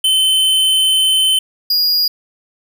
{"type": "tone pair in turn", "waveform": "square", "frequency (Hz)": [3065, 4865], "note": ["G7", "D#8"], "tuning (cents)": [-40, -40], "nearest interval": "minor sixth", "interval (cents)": 800, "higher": "second", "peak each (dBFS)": [-11, -12], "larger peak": "first", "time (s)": [[0.04, 1.39], [1.7, 2.08]], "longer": "first", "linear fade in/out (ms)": 5, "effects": []}